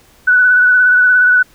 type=tone with vibrato; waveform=sine; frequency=1486 Hz; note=F#6; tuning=7 cents sharp; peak=-6 dBFS; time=0.27-1.43 s; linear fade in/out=10 ms; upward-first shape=sine; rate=17 Hz; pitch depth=26 cents each way; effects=pink hiss -48 dBFS RMS until 1.54 s